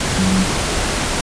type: tone in noise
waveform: sine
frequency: 188.6 Hz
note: F#3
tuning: 33 cents sharp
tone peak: -14 dBFS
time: 0.18-0.44 s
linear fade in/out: 5 ms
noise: pink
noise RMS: -19 dBFS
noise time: 0-1.21 s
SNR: +2 dB
effects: resampled to 22050 Hz